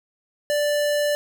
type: tone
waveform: square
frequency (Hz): 587.3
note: D5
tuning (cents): 0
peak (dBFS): -20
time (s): 0.5-1.15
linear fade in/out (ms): 0
effects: none